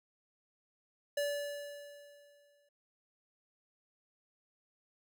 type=tone with exponential decay; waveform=square; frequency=577 Hz; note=D5; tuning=31 cents flat; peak=-31 dBFS; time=1.17-2.69 s; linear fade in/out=5 ms; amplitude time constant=330 ms; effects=none